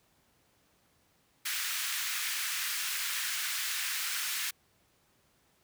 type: high-pass noise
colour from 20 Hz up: pink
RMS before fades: -34 dBFS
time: 1.45-4.51 s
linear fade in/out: 10 ms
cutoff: 1500 Hz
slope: 24 dB/octave
effects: pink hiss -69 dBFS RMS until 5.63 s + high-pass 60 Hz 12 dB/octave